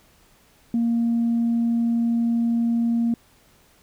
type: tone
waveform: sine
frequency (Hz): 233.1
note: A#3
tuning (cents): 0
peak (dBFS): -17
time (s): 0.74-3.14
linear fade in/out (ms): 2
effects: tanh soft clip ceiling -15 dBFS + pink hiss -57 dBFS RMS until 3.82 s